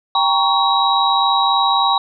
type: tone cluster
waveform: sine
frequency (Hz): 788 / 931 / 1116 / 3846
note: G5 / A#5 / C#6 / B7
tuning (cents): +9 / -2 / +11 / -47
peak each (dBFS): -18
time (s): 0.15-1.98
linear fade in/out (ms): 2
effects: none